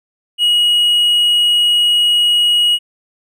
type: tone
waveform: triangle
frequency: 2900 Hz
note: F#7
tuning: 35 cents flat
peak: -8 dBFS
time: 0.38-2.79 s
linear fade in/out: 50 ms
effects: none